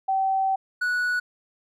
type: tone pair in turn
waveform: sine / triangle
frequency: 770 / 1471.3 Hz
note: G5 / F#6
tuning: -31 / -10 cents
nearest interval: major seventh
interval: 1121 cents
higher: second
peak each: -20 dBFS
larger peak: neither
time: 0.08-0.56 / 0.81-1.2 s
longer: first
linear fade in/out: 10 ms
effects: none